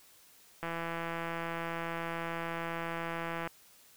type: click train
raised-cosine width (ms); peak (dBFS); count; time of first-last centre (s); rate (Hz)
0.5; -22; 476; 0.63-3.474; 167
effects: white hiss -60 dBFS RMS until 3.96 s